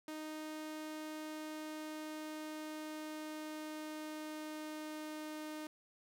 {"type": "tone with pitch glide", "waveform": "sawtooth", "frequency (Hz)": [309.8, 307.3], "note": ["D#4", "D#4"], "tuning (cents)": [-7, -21], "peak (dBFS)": -39, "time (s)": [0.08, 5.67], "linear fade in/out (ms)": 2, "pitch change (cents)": -14, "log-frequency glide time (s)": [0.28, 5.35], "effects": []}